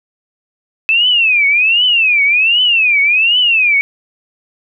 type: tone with vibrato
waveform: sine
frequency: 2591 Hz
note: E7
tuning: 30 cents flat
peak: -8 dBFS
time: 0.89-3.81 s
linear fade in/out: 0 ms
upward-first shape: triangle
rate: 1.3 Hz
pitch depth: 280 cents each way
effects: none